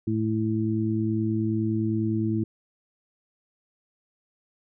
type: harmonic tone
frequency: 109.7 Hz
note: A2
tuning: 5 cents flat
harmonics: 1 / 2 / 3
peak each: -27 / -27 / -27 dBFS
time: 0.07-2.44 s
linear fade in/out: 5 ms
effects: none